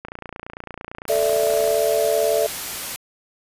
click train, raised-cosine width 0.5 ms, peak -18 dBFS, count 50, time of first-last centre 0.05-1.746 s, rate 28.9 Hz
white noise, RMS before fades -29 dBFS, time 1.08-2.96 s, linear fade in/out 0 ms
sine chord, A suspended fourth, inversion none, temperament equal with one note detuned, 440 / 587.3 / 665.4 Hz, A4 / D5 / E5, 0 / 0 / +16 cents, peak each -21 dBFS, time 1.09-2.47 s, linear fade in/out 10 ms
effects resampled to 32000 Hz

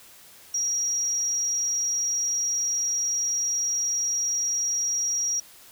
sine tone, 5690 Hz, F8, 31 cents sharp, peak -23 dBFS, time 0.54-5.4 s, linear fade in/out 5 ms, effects white hiss -50 dBFS RMS until 5.71 s

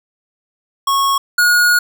square tone pair in turn, 1100 / 1444.1 Hz, C#6 / F#6, -14 / -42 cents, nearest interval perfect fourth, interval 472 cents, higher second, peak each -13 / -10 dBFS, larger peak second, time 0.87-1.18 / 1.38-1.79 s, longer second, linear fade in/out 5 ms, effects none

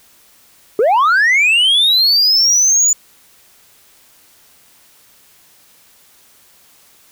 sine linear sweep, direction up, 390.7 to 7010 Hz, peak -6 dBFS, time 0.79-2.93 s, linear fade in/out 2 ms, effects tanh soft clip ceiling -8 dBFS + white hiss -49 dBFS RMS until 7.11 s

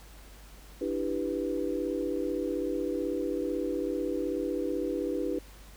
sine chord, E minor seventh, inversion third, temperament equal, 293.7 / 329.6 / 392 / 493.9 Hz, D4 / E4 / G4 / B4, 0 / 0 / 0 / 0 cents, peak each -34 dBFS, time 0.81-5.39 s, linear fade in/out 5 ms, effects added 50 Hz sine -49 dBFS peak until 5.76 s + pink hiss -54 dBFS RMS until 5.76 s

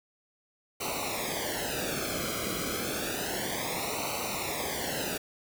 pink noise with flanger, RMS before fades -33 dBFS, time 0.8-5.18 s, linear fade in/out 10 ms, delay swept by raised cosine 0.59 to 1.12 ms, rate 0.3 Hz, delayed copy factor -0.95, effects none

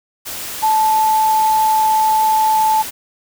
sine tone in noise, 873 Hz, A5, 14 cents flat, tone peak -11 dBFS, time 0.62-2.83 s, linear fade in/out 20 ms, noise white, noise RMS -27 dBFS, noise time 0.25-2.91 s, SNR +13 dB, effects none

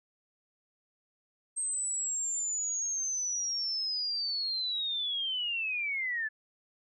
sine linear sweep, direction down, 8350 to 1711 Hz, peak -30 dBFS, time 1.56-6.29 s, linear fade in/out 20 ms, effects none

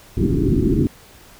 white low-pass noise, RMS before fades -17 dBFS, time 0.17-0.87 s, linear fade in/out 0 ms, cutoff 390 Hz, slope 96 dB/octave, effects pink hiss -46 dBFS RMS until 1.39 s

